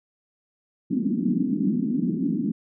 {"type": "band-pass noise", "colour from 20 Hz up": "pink", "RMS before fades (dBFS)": -24, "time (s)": [0.9, 2.52], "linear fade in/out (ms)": 10, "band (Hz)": [180, 300], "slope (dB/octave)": 48, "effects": []}